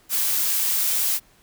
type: noise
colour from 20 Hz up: blue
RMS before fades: -22 dBFS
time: 0.09-1.2 s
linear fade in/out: 50 ms
effects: pink hiss -57 dBFS RMS until 1.42 s